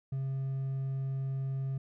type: tone with hard clipping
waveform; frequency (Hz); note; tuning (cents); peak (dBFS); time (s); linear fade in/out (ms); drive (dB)
triangle; 134.6; C3; +49; -32; 0.12-1.78; 5; 5
effects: none